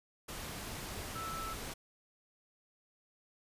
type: tone in noise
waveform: sine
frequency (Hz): 1318.5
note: E6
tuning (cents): 0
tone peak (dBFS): -40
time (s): 1.15-1.54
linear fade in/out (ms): 10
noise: pink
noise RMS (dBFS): -43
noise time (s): 0.28-1.74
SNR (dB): 0
effects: resampled to 32000 Hz

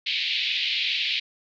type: band-pass noise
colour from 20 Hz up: white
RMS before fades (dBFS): -26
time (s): 0.06-1.2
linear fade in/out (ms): 10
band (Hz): 2200 to 4100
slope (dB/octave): 48
effects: none

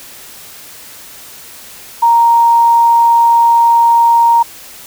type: tone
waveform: sine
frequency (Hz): 932.3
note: A#5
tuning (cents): 0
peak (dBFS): -5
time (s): 2.02-4.43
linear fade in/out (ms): 10
effects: white hiss -34 dBFS RMS until 4.86 s

